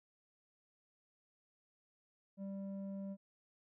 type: tone with low-pass filter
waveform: square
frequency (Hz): 196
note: G3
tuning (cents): 0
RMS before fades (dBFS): -44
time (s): 2.37-3.17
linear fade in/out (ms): 50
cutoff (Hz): 440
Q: 3.8
effects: none